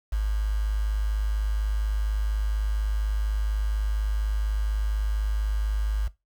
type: tone with quantisation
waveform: sine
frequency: 52.1 Hz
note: G#1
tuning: 6 cents sharp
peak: -22 dBFS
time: 0.12-6.08 s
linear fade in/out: 10 ms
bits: 7
effects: noise-tail reverb RT60 0.2 s tail -17 dB re dry

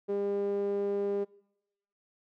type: tone with band-pass filter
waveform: sawtooth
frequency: 201 Hz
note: G3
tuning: 44 cents sharp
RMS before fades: -31 dBFS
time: 0.08-1.25 s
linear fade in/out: 20 ms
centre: 430 Hz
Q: 4.9
effects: noise-tail reverb RT60 0.9 s tail -24 dB re dry

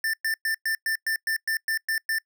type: tone bursts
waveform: square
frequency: 1784 Hz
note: A6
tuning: 23 cents sharp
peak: -24 dBFS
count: 11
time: 0.04-2.185 s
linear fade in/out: 2 ms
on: 95 ms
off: 110 ms
effects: noise-tail reverb RT60 0.1 s tail -26 dB re dry

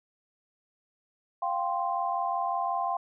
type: chord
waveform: sine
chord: F suspended second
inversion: none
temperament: equal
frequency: 698.5 / 784 / 1046.5 Hz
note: F5 / G5 / C6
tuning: 0 / 0 / 0 cents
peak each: -31 dBFS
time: 1.42-2.97 s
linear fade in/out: 5 ms
effects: none

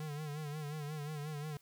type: tone with vibrato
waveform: square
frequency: 150 Hz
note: D3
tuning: 37 cents sharp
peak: -40 dBFS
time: 0-1.57 s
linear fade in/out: 2 ms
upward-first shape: sine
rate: 5.6 Hz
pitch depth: 71 cents each way
effects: white hiss -68 dBFS RMS until 1.61 s

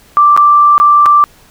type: tone with dropouts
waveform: sine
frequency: 1174.7 Hz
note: D6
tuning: in tune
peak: -3 dBFS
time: 0.17-1.24 s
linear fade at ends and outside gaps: 0 ms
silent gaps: 0.365-0.375 / 0.78-0.8 / 1.058-1.062 s
effects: pink hiss -44 dBFS RMS until 1.5 s

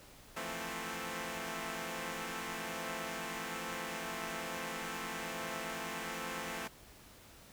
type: chord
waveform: 5% pulse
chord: F major seventh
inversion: third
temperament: equal with one note detuned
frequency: 164.81 / 174.61 / 220 / 262.5 Hz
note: E3 / F3 / A3 / C4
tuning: 0 / 0 / 0 / +6 cents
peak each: -35 / -35 / -31 / -33 dBFS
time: 0.36-6.68 s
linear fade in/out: 10 ms
effects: pink hiss -57 dBFS RMS until 7.52 s

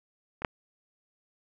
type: clicks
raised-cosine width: 0.5 ms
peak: -24 / -9 dBFS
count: 2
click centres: 0.42 / 0.448 s
effects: none

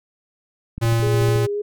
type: click train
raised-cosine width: 5 ms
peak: -18 dBFS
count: 9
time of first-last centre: 0.78-1.36 s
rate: 13.8 Hz
type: tone with tremolo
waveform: square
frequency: 115.3 Hz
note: A#2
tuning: 19 cents flat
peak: -16 dBFS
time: 0.81-1.47 s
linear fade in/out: 20 ms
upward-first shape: triangle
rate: 2.9 Hz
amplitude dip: 25%
type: tone with vibrato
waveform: sine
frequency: 411.8 Hz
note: G#4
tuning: 15 cents flat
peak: -21 dBFS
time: 1.02-1.62 s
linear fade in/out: 10 ms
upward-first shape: sine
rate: 3.7 Hz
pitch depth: 19 cents each way
effects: none

